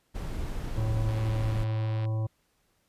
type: noise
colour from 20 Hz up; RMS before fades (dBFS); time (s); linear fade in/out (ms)
brown; -33; 0.14-1.65; 20
type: harmonic tone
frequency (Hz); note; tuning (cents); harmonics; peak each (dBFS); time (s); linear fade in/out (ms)
110; A2; 0; 1 / 3 / 5 / 7 / 9 / 10; -26 / -43 / -42 / -49 / -50 / -56; 0.77-2.27; 10
type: click train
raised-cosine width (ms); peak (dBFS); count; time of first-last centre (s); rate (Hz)
0.3; -29; 104; 1.09-2.053; 107
effects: pink hiss -71 dBFS RMS until 2.88 s + resampled to 32000 Hz